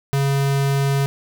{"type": "tone", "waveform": "square", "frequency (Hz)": 138.59, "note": "C#3", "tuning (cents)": 0, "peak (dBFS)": -17, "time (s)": [0.13, 1.06], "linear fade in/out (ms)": 0, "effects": []}